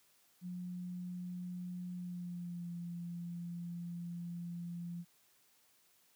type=tone with pitch glide; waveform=sine; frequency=179.1 to 172.6 Hz; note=F3 to F3; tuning=+44 to -20 cents; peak=-40 dBFS; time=0.41-5.05 s; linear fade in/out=50 ms; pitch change=-64 cents; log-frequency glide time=1.92-2.72 s; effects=white hiss -70 dBFS RMS until 6.15 s + high-pass 80 Hz 12 dB/octave